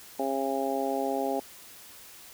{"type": "harmonic tone", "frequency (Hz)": 135.6, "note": "C#3", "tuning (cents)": -38, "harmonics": [2, 3, 4, 5, 6], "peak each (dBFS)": [-33, -33, -33, -33, -33], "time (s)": [0.19, 1.4], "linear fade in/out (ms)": 5, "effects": ["white hiss -49 dBFS RMS until 2.33 s"]}